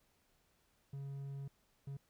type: tone bursts at uneven times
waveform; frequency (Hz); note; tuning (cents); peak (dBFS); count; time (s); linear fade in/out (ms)
triangle; 138.59; C#3; 0; -40; 2; 0.93-1.48 / 1.87-1.97; 5
effects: pink hiss -75 dBFS RMS until 2.09 s